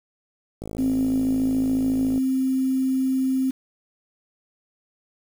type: click train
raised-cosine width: 2 ms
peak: -20 dBFS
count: 85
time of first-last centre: 0.62-2.178 s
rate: 53.9 Hz
type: tone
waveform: sine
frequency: 262.6 Hz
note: C4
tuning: 6 cents sharp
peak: -19 dBFS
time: 0.78-3.51 s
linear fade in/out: 10 ms
effects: 7-bit